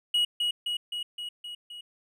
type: tone with echo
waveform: triangle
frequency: 2906 Hz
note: F#7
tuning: 32 cents flat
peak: -20 dBFS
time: 0.14-0.25 s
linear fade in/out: 5 ms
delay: 260 ms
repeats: 6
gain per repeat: -3 dB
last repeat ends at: 1.81 s
effects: none